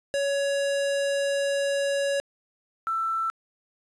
square / sine tone pair in turn, 560 / 1331.9 Hz, C#5 / E6, +18 / +17 cents, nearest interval octave + minor third, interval 1499 cents, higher second, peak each -24 dBFS, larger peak neither, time 0.14-2.2 / 2.87-3.3 s, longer first, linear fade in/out 0 ms, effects resampled to 24000 Hz + 9-bit

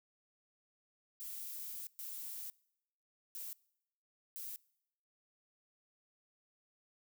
violet noise bursts at uneven times, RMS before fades -45 dBFS, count 4, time 1.2-1.87 / 1.99-2.5 / 3.35-3.53 / 4.36-4.56 s, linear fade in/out 0 ms, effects noise-tail reverb RT60 0.8 s tail -24 dB re dry

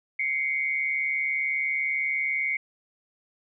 sine tone pair together, 2093 / 2233 Hz, C7 / C#7, 0 / +12 cents, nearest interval minor second, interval 112 cents, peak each -27 dBFS, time 0.19-2.57 s, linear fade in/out 5 ms, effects none

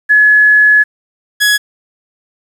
sine / sawtooth tone pair in turn, 1700 / 1679.5 Hz, G#6 / G#6, +40 / +19 cents, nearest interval unison, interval 21 cents, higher first, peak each -4 dBFS, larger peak neither, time 0.09-0.84 / 1.4-1.58 s, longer first, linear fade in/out 20 ms, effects resampled to 32000 Hz + 7-bit

